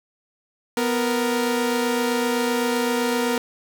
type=tone pair together; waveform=sawtooth; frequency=247.2 / 466.6 Hz; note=B3 / A#4; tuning=+2 / +2 cents; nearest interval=major seventh; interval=1100 cents; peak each=-19 dBFS; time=0.77-3.38 s; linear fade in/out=2 ms; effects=none